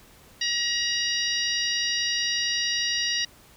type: harmonic tone with a mistuned harmonic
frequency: 951 Hz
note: A#5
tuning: 34 cents sharp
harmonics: 2 / 3 / 4 / 5 / 6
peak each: -30 / -30 / -30 / -30 / -30 dBFS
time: 0.41-3.25 s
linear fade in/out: 5 ms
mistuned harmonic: 6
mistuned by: -23 cents
effects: pink hiss -53 dBFS RMS until 3.56 s